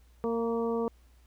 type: harmonic tone with a mistuned harmonic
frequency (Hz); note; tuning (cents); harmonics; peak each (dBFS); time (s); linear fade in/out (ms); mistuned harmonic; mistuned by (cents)
230.5; A#3; -19; 1 / 2 / 3 / 4 / 5; -32 / -29 / -41 / -40 / -41; 0.24-0.88; 0; 4; +24
effects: added 60 Hz sine -56 dBFS peak until 1.26 s + pink hiss -68 dBFS RMS until 1.26 s